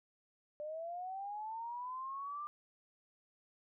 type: linear sweep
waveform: sine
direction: up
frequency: 590 to 1196 Hz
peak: -40 dBFS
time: 0.6-2.47 s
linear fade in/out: 0 ms
effects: none